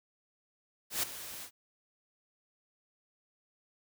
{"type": "noise with ADSR envelope", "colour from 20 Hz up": "white", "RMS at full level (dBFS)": -30, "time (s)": [0.9, 1.51], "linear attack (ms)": 130, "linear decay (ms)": 9, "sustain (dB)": -14, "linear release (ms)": 79, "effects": []}